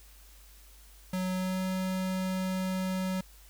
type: tone with pitch glide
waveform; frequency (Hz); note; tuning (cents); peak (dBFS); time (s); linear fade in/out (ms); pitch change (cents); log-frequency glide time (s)
square; 185 to 186.93; F#3 to F#3; 0 to +18; -30; 1.13-3.21; 5; +18; 1.35-1.62
effects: added 50 Hz sine -53 dBFS peak until 3.49 s + white hiss -58 dBFS RMS until 3.49 s